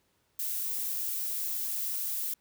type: noise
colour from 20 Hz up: violet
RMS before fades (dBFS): -33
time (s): 0.39-2.34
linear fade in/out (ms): 5
effects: pink hiss -72 dBFS RMS until 2.4 s + high-pass 60 Hz 12 dB/octave